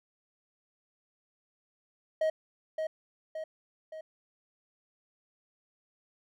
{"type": "tone with echo", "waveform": "triangle", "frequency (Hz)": 631, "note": "D#5", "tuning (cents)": 24, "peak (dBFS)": -23, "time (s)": [2.21, 2.3], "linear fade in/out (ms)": 5, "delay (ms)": 570, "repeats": 3, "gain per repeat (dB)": -5, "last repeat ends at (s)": 4.01, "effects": []}